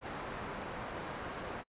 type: low-pass noise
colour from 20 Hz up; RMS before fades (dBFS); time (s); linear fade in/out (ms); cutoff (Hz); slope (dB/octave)
white; -42; 0.01-1.64; 50; 1200; 12
effects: noise-tail reverb RT60 0.1 s tail -26 dB re dry + resampled to 8000 Hz